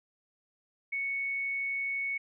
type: tone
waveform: sine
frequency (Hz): 2217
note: C#7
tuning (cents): 0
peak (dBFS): -30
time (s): 0.92-2.18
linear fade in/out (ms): 10
effects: none